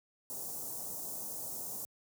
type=band-stop noise; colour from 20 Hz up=white; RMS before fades=-41 dBFS; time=0.3-1.85 s; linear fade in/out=0 ms; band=870 to 6500 Hz; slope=24 dB/octave; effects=high-pass 80 Hz 12 dB/octave